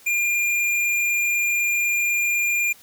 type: tone with hard clipping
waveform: sine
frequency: 2404 Hz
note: D7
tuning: 40 cents sharp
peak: -20 dBFS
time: 0.06-2.73 s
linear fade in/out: 10 ms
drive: 17 dB
effects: white hiss -50 dBFS RMS until 2.82 s